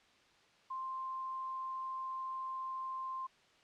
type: tone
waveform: sine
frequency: 1049 Hz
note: C6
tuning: 4 cents sharp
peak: -38 dBFS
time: 0.7-3.27 s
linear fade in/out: 10 ms
effects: white hiss -66 dBFS RMS until 3.63 s + low-pass 4000 Hz 12 dB/octave